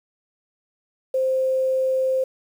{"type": "tone with quantisation", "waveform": "sine", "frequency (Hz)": 523, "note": "C5", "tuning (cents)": -1, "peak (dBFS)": -18, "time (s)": [1.14, 2.24], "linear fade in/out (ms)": 5, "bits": 8, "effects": []}